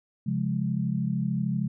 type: chord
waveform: sine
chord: Db major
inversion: none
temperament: equal with one note detuned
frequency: 135.58 / 174.61 / 207.7 Hz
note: Db3 / F3 / Ab3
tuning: -38 / 0 / 0 cents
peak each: -29 dBFS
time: 0.26-1.68 s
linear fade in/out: 10 ms
effects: none